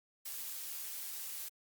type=noise with amplitude modulation; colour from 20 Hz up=blue; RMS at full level=-41 dBFS; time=0.25-1.49 s; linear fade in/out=10 ms; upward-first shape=sine; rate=143 Hz; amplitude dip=35%; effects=Opus 48 kbps